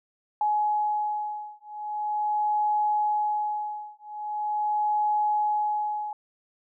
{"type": "beating tone pair", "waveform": "sine", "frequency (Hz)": [842, 842.42], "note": ["G#5", "G#5"], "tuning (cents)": [24, 24], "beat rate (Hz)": 0.42, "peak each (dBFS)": -27, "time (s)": [0.41, 6.13], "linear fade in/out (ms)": 2, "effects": []}